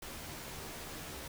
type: noise with comb filter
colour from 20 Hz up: pink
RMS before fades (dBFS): -45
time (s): 0.02-1.28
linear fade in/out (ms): 5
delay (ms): 13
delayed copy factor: +0.7
effects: none